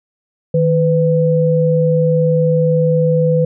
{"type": "tone pair together", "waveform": "sine", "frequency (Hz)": [157.3, 501], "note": ["D#3", "B4"], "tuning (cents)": [19, 25], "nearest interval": "octave + minor sixth", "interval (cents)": 2006, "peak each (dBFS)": -13, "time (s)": [0.54, 3.45], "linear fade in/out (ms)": 5, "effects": []}